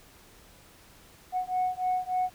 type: beating tone pair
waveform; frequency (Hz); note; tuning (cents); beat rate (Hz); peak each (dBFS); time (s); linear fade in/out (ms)
sine; 734 / 737.4; F#5 / F#5; -14 / -6; 3.4; -28; 1.32-2.3; 50
effects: tanh soft clip ceiling -21 dBFS + pink hiss -55 dBFS RMS until 2.34 s